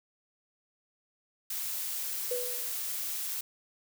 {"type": "noise", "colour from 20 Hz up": "blue", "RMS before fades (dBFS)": -35, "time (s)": [1.5, 3.41], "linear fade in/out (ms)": 5}
{"type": "tone with exponential decay", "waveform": "sine", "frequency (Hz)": 493.9, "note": "B4", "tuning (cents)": 0, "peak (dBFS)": -28, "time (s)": [2.31, 2.82], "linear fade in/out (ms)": 5, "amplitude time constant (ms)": 110}
{"effects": []}